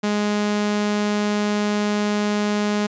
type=tone; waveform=sawtooth; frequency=208 Hz; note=G#3; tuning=3 cents sharp; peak=-15 dBFS; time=0.03-2.87 s; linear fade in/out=10 ms; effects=resampled to 16000 Hz